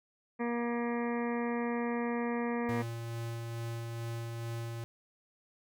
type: harmonic tone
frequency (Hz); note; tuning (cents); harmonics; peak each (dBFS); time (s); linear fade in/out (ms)
237.2; A#3; +30; 1 / 2 / 3 / 4 / 5 / 7 / 8 / 9 / 10; -33 / -36 / -43 / -42 / -45 / -48 / -45 / -49 / -51; 0.39-2.83; 20
type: tone with tremolo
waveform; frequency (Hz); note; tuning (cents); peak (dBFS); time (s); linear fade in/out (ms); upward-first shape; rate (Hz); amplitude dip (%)
square; 116; A#2; -8; -36; 2.69-4.84; 0; sine; 2.3; 25
effects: none